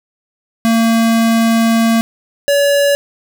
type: tone pair in turn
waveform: square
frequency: 227.6 / 568.2 Hz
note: A#3 / C#5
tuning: -41 / +43 cents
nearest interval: octave + major third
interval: 1584 cents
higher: second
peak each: -10 dBFS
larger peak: neither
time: 0.65-2.01 / 2.48-2.95 s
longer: first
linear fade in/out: 0 ms
effects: none